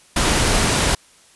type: noise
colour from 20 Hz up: pink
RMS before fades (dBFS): -17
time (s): 0.16-0.95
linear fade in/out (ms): 5
effects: white hiss -51 dBFS RMS until 1.35 s + resampled to 24000 Hz